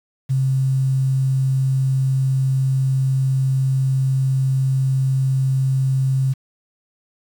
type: tone with quantisation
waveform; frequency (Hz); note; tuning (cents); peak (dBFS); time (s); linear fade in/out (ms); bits
sine; 133; C3; +29; -15; 0.29-6.34; 20; 7
effects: none